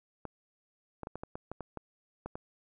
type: clicks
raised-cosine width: 1 ms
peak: -25 dBFS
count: 11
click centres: 0.253 / 1.033 / 1.071 / 1.156 / 1.235 / 1.355 / 1.516 / 1.607 / 1.773 / 2.26 / 2.355 s
effects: none